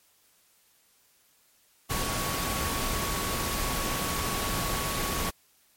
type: tone in noise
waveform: sine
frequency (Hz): 1118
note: C#6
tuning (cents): +14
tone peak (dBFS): -36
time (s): 1.89-5.31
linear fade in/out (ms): 20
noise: pink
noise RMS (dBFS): -30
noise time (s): 1.89-5.31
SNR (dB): -9
effects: white hiss -64 dBFS RMS until 5.76 s + MP3 64 kbps